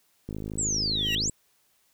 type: click train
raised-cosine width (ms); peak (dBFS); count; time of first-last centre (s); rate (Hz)
3; -22; 54; 0.29-1.296; 52.7
type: exponential two-way sweep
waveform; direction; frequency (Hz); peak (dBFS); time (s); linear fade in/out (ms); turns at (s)
sine; down then up; 8090 to 2700 to 8090; -25; 0.58-1.3; 5; 1.14
type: tone with exponential growth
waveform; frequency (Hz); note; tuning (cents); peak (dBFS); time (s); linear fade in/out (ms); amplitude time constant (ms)
20% pulse; 1913; A#6; +44; -22; 0.91-1.15; 2; 51
effects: white hiss -67 dBFS RMS until 1.93 s